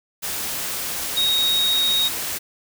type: tone in noise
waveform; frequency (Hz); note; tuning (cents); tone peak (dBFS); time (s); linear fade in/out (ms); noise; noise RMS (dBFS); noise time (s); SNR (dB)
sine; 3762; A#7; +15; -17; 1.16-2.09; 20; white; -27; 0.22-2.39; +7
effects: none